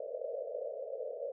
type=band-pass noise; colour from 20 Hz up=pink; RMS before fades=-40 dBFS; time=0-1.32 s; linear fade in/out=5 ms; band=460 to 630 Hz; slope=96 dB/octave; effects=none